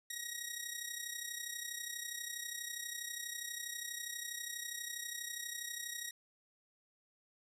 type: tone with amplitude modulation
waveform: 10% pulse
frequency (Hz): 1896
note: A#6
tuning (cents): +29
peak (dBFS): -29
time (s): 0.1-6.11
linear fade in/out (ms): 5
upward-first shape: sine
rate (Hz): 32.3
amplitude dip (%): 65
effects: resampled to 32000 Hz